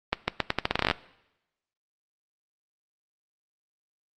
accelerating click train, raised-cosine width 0.3 ms, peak -6 dBFS, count 15, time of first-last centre 0.13-0.912 s, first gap 150 ms, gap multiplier 0.82, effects noise-tail reverb RT60 0.9 s tail -19 dB re dry + Opus 32 kbps

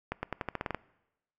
accelerating click train, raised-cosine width 0.5 ms, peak -17 dBFS, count 10, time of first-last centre 0.12-0.747 s, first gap 110 ms, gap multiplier 0.88, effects noise-tail reverb RT60 0.9 s tail -21 dB re dry

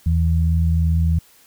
sine tone pair together, 80.55 / 163.5 Hz, E2 / E3, -39 / -14 cents, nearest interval octave, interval 1225 cents, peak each -15 / -21 dBFS, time 0.06-1.19 s, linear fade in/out 5 ms, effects white hiss -52 dBFS RMS until 1.46 s

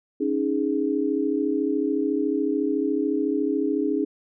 sine chord, C# suspended second, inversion none, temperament equal, 277.2 / 311.1 / 415.3 Hz, C#4 / D#4 / G#4, 0 / 0 / 0 cents, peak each -25 / -25 / -26 dBFS, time 0.2-4.05 s, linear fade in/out 10 ms, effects none

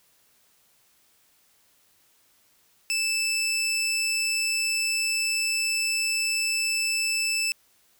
20% pulse tone, 2637 Hz, E7, in tune, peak -19 dBFS, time 2.9-7.52 s, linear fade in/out 0 ms, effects white hiss -63 dBFS RMS until 7.99 s

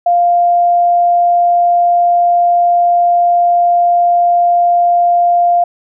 sine tone, 698.5 Hz, F5, in tune, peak -7 dBFS, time 0.06-5.64 s, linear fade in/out 5 ms, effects none

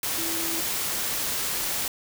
sine tone in noise, 329.6 Hz, E4, in tune, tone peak -34 dBFS, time 0.18-0.61 s, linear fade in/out 2 ms, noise white, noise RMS -28 dBFS, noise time 0.03-1.88 s, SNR -9 dB, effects none

